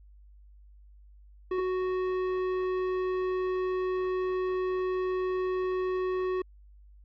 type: tone with tanh clipping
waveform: sine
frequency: 370 Hz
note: F#4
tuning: in tune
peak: -29 dBFS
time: 1.51-6.42 s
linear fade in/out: 5 ms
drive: 13 dB
effects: added 50 Hz sine -51 dBFS peak until 7.04 s + AAC 64 kbps